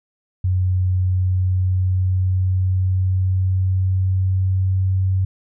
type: tone with pitch glide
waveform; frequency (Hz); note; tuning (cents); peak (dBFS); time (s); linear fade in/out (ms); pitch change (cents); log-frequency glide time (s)
sine; 92.1 to 94.42; F#2 to F#2; -7 to +36; -15; 0.44-5.25; 5; +43; 0.91-4.89
effects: none